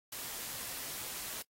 white noise with amplitude modulation, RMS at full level -40 dBFS, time 0.12-1.42 s, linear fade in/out 5 ms, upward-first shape sine, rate 269 Hz, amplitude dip 40%, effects noise-tail reverb RT60 0.1 s tail -24 dB re dry + AAC 48 kbps

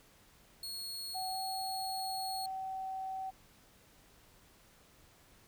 sawtooth tone, 4324 Hz, C#8, 44 cents flat, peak -37 dBFS, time 0.63-2.46 s, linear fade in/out 2 ms
sine tone with pitch glide, 752 to 762.9 Hz, F#5 to G5, +28 to -47 cents, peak -37 dBFS, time 1.14-3.31 s, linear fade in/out 20 ms, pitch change +25 cents, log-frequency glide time 1.3-1.38 s
effects pink hiss -63 dBFS RMS until 5.47 s

